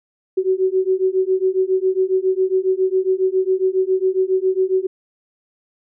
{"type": "beating tone pair", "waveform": "sine", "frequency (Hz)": [372.7, 380], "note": ["F#4", "F#4"], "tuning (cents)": [13, 46], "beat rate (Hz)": 7.3, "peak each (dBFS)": -18, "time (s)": [0.37, 4.87], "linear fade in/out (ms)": 10, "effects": []}